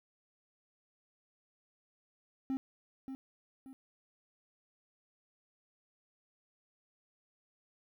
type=tone with echo; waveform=triangle; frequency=265.9 Hz; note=C4; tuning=28 cents sharp; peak=-30 dBFS; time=2.5-2.57 s; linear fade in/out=0 ms; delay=580 ms; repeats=2; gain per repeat=-8 dB; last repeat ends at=3.73 s; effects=12-bit